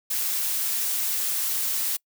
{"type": "noise", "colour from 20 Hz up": "blue", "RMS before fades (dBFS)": -26, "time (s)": [0.1, 1.97], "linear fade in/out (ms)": 10, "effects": ["noise-tail reverb RT60 0.1 s tail -26 dB re dry"]}